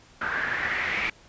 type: noise with low-pass filter sweep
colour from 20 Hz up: white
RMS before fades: -28 dBFS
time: 0.21-1.1 s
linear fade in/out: 5 ms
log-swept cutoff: 1500 to 2300 Hz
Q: 5.5
effects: pink hiss -54 dBFS RMS until 1.28 s + resampled to 16000 Hz